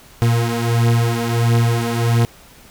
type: beating tone pair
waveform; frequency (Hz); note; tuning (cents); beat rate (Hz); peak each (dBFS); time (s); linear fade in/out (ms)
40% pulse; 116.5 / 118; A#2 / A#2; -1 / +22; 1.5; -15 / -18; 0.22-2.25; 0
effects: pink hiss -45 dBFS RMS until 2.7 s